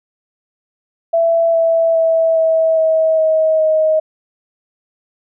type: tone with pitch steps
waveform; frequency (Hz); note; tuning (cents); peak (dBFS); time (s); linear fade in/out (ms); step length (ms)
sine; 666 / 659.5 / 653 / 646.7 / 640.3 / 634.1 / 627.9; E5 / E5 / E5 / E5 / D#5 / D#5 / D#5; +18 / +1 / -17 / -33 / +49 / +33 / +16; -10; 1.13-4; 10; 410
effects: none